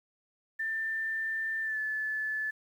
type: tone with pitch glide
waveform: sine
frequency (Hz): 1785 to 1735.2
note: A6 to A6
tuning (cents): +24 to -25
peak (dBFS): -30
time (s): 0.59-2.51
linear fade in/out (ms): 10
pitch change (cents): -49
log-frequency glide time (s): 1.62-1.78
effects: 10-bit